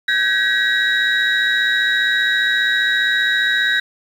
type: tone cluster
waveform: sine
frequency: 1543 / 1658 / 1916 / 3829 Hz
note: G6 / G#6 / A#6 / A#7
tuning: -28 / -3 / +47 / +46 cents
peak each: -19 dBFS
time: 0.08-3.8 s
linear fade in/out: 5 ms
effects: tanh soft clip ceiling -7 dBFS + 7-bit